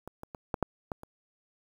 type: clicks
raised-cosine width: 1 ms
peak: -27 / -27 / -26 / -15 / -12 / -19 / -30 dBFS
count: 7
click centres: 0.076 / 0.234 / 0.348 / 0.542 / 0.627 / 0.918 / 1.034 s
effects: 8-bit